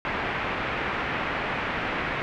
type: low-pass noise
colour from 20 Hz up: white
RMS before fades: -29 dBFS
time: 0.05-2.22 s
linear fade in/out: 0 ms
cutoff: 2300 Hz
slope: 24 dB/octave
effects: none